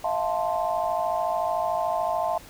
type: chord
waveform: sine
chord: F major seventh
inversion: third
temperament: equal with one note detuned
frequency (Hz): 644.9 / 698.5 / 880 / 1046.5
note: E5 / F5 / A5 / C6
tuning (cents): -38 / 0 / 0 / 0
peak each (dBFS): -28 / -27 / -29 / -32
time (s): 0.04-2.38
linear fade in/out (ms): 5
effects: pink hiss -47 dBFS RMS until 2.49 s